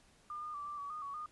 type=tone with pitch steps; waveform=sine; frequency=1204 / 1217 / 1162 / 1177 / 1137 / 1227 / 1123 / 1223 Hz; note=D6 / D#6 / D6 / D6 / C#6 / D#6 / C#6 / D#6; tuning=+43 / -39 / -19 / +3 / +44 / -25 / +22 / -30 cents; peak=-40 dBFS; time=0.3-1.26 s; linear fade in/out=2 ms; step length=120 ms; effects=pink hiss -66 dBFS RMS until 1.31 s + resampled to 24000 Hz